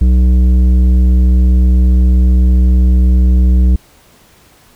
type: tone with tanh clipping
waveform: sine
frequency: 62.3 Hz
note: B1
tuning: 16 cents sharp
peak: -7 dBFS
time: 0.01-3.76 s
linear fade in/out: 5 ms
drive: 10 dB
effects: pink hiss -46 dBFS RMS until 4.75 s